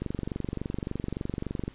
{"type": "click train", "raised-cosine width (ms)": 3, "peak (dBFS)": -18, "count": 40, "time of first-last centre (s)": [0.02, 1.68], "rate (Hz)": 23.5, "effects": ["pink hiss -55 dBFS RMS until 1.74 s", "resampled to 8000 Hz"]}